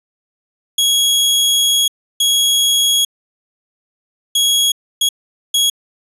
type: tone bursts at uneven times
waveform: sawtooth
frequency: 3322 Hz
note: G#7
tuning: in tune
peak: -8 dBFS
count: 5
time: 0.78-1.88 / 2.2-3.05 / 4.35-4.72 / 5.01-5.09 / 5.54-5.7 s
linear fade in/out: 5 ms
effects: resampled to 32000 Hz